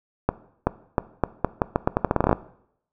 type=accelerating click train; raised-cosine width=1 ms; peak=-4 dBFS; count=18; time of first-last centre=0.29-2.329 s; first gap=380 ms; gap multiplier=0.82; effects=noise-tail reverb RT60 0.7 s tail -18 dB re dry